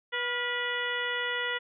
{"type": "harmonic tone with a mistuned harmonic", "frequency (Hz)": 488.5, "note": "B4", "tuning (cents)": -19, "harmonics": [1, 2, 3, 4, 5, 6, 7], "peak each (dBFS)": [-37, -39, -35, -32, -44, -37, -40], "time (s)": [0.12, 1.59], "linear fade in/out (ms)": 20, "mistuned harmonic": 3, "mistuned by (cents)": -53, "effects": []}